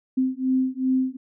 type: beating tone pair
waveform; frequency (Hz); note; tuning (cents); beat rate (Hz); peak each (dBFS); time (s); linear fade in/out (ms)
sine; 258.5 / 261.1; C4 / C4; -21 / -3; 2.6; -23; 0.17-1.17; 10
effects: none